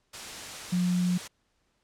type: tone in noise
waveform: sine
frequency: 179.2 Hz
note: F3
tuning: 45 cents sharp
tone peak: -23 dBFS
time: 0.72-1.18 s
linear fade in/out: 10 ms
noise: white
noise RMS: -39 dBFS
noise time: 0.13-1.28 s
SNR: +13 dB
effects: pink hiss -73 dBFS RMS until 1.83 s + low-pass 8000 Hz 12 dB/octave